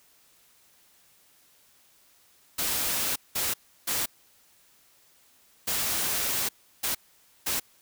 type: noise bursts at uneven times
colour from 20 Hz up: white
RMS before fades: -28 dBFS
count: 6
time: 2.58-3.16 / 3.35-3.54 / 3.87-4.06 / 5.67-6.49 / 6.83-6.95 / 7.46-7.6 s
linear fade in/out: 10 ms
effects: white hiss -61 dBFS RMS until 7.81 s